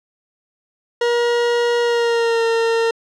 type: tone with pitch glide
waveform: 40% pulse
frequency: 476.1 to 457.5 Hz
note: A#4 to A#4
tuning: +37 to -32 cents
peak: -14 dBFS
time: 1.01-2.91 s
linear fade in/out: 5 ms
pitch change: -69 cents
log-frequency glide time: 1.81-2.44 s
effects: low-pass 5000 Hz 12 dB/octave